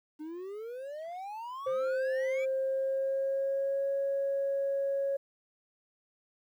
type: exponential sweep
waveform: triangle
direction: up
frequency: 298.6 to 2377 Hz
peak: -36 dBFS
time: 0.19-2.46 s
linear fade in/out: 20 ms
type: tone with pitch glide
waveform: sine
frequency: 524 to 552 Hz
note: C5 to C#5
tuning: +2 to -7 cents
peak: -27 dBFS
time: 1.66-5.17 s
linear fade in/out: 10 ms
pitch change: +91 cents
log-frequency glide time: 2.11-3.89 s
effects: tanh soft clip ceiling -24 dBFS + 11-bit